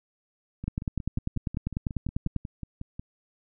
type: two click trains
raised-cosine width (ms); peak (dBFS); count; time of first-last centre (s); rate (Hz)
5; -23 / -15; 14 / 18; 0.64-2.995 / 0.68-2.363; 5.52 / 10.1
effects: none